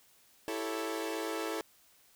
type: chord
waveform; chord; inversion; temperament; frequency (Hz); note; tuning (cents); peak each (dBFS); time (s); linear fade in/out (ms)
sawtooth; A dominant seventh; second; equal; 329.6 / 392 / 440 / 554.4; E4 / G4 / A4 / C#5; 0 / 0 / 0 / 0; -34 / -40 / -34 / -39; 0.48-1.61; 0
effects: white hiss -64 dBFS RMS until 2.15 s